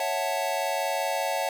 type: chord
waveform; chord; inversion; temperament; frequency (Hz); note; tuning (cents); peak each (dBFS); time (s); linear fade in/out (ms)
square; F# minor seventh; second; equal; 554.4 / 659.3 / 740 / 880; C#5 / E5 / F#5 / A5; 0 / 0 / 0 / 0; -32; 0-1.49; 2
effects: none